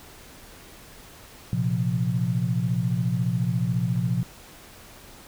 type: chord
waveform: sine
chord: Bb suspended second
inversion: none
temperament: equal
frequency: 116.54 / 130.81 / 174.61 Hz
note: Bb2 / C3 / F3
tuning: 0 / 0 / 0 cents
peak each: -26 dBFS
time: 1.53-4.23 s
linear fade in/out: 0 ms
effects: pink hiss -47 dBFS RMS until 5.27 s